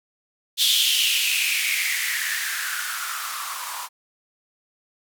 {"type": "noise with band-pass filter sweep", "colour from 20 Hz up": "violet", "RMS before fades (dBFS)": -24, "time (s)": [0.57, 3.89], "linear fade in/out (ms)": 50, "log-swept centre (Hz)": [3500, 960], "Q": 6.2, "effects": []}